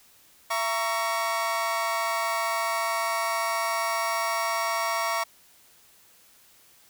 30% pulse chord, A# diminished, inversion second, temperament just, 671.3 / 932.3 / 1118.8 Hz, E5 / A#5 / C#6, +31 / 0 / +16 cents, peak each -27 / -28 / -26 dBFS, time 0.5-5.24 s, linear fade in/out 10 ms, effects white hiss -57 dBFS RMS until 6.89 s

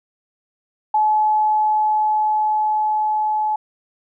sine tone with level ramp, 856 Hz, A5, 48 cents flat, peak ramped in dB -13 to -17 dBFS, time 0.94-3.56 s, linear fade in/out 5 ms, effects none

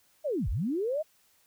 sine linear two-way sweep, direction down then up, 647 to 33.26 to 647 Hz, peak -27 dBFS, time 0.24-1.03 s, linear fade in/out 20 ms, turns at 0.49 s, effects white hiss -66 dBFS RMS until 1.46 s

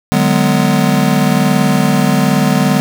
square chord, G# half-diminished seventh, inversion second, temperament just, 149.51 / 186.89 / 207.7 / 249.2 Hz, D3 / F#3 / G#3 / B3, +31 / +18 / 0 / +16 cents, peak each -16 dBFS, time 0.12-2.8 s, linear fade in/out 0 ms, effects none

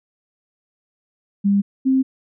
sine tone pair in turn, 200.2 / 263.7 Hz, G3 / C4, +37 / +14 cents, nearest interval perfect fourth, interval 477 cents, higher second, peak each -13 dBFS, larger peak neither, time 1.44-1.62 / 1.85-2.03 s, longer neither, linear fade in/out 20 ms, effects none

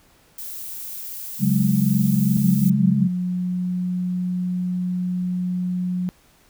violet noise, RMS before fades -33 dBFS, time 0.38-2.7 s, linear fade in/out 5 ms
sine chord, C# suspended fourth, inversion none, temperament equal, 138.59 / 185 / 207.7 Hz, C#3 / F#3 / G#3, 0 / 0 / 0 cents, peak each -21 / -20 / -19 dBFS, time 1.39-3.09 s, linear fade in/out 50 ms
sine tone with pitch glide, 179.4 to 180.65 Hz, F3 to F#3, +47 to -41 cents, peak -21 dBFS, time 2.37-6.09 s, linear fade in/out 0 ms, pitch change +12 cents, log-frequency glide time 2.49-3.53 s
effects pink hiss -56 dBFS RMS until 6.49 s

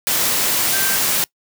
sine tone in noise, 1568 Hz, G6, in tune, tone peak -24 dBFS, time 0.73-0.96 s, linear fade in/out 0 ms, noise white, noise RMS -18 dBFS, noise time 0.07-1.24 s, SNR -9 dB, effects noise-tail reverb RT60 0.1 s tail -23 dB re dry + high-pass 100 Hz 12 dB/octave

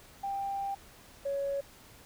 sine tone pair in turn, 791 / 557.5 Hz, G5 / C#5, +15 / +10 cents, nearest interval tritone, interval 605 cents, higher first, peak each -31 / -29 dBFS, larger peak second, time 0.23-0.75 / 1.25-1.61 s, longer first, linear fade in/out 10 ms, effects tanh soft clip ceiling -25 dBFS + pink hiss -55 dBFS RMS until 2.05 s

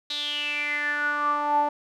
sawtooth tone with band-pass filter sweep, 293.7 Hz, D4, in tune, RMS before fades -26 dBFS, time 0.1-1.69 s, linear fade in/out 5 ms, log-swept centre 3900 to 780 Hz, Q 9.2, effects none

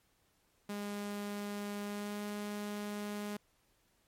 sawtooth tone with pitch glide, 204.6 to 206.9 Hz, G#3 to G#3, -26 to -6 cents, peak -34 dBFS, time 0.69-3.37 s, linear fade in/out 5 ms, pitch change +20 cents, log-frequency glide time 1.83-2.22 s, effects pink hiss -73 dBFS RMS until 4.07 s + MP3 64 kbps

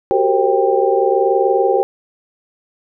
sine tone cluster, 373.9 / 394.6 / 460.8 / 530 / 790 Hz, F#4 / G4 / A#4 / C5 / G5, +18 / +11 / -20 / +22 / +13 cents, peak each -18 dBFS, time 0.11-1.83 s, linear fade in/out 0 ms, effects none

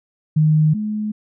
sine tone pair in turn, 154.5 / 212.6 Hz, D#3 / G#3, -12 / +41 cents, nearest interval tritone, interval 553 cents, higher second, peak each -11 / -20 dBFS, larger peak first, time 0.36-0.74 / 0.74-1.12 s, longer neither, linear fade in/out 10 ms, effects none

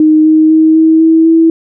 sine tone with pitch steps, 310.2 / 313.4 / 316.7 / 320 / 323.4 / 326.8 Hz, D#4 / D#4 / D#4 / D#4 / E4 / E4, -5 / +13 / +31 / +49 / -33 / -15 cents, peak -3 dBFS, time 0-1.5 s, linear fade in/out 2 ms, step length 250 ms, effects none

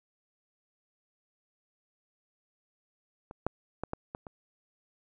clicks, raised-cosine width 1 ms, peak -29 / -14 / -19 / -19 / -23 / -29 dBFS, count 6, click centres 3.311 / 3.466 / 3.836 / 3.934 / 4.149 / 4.268 s, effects none

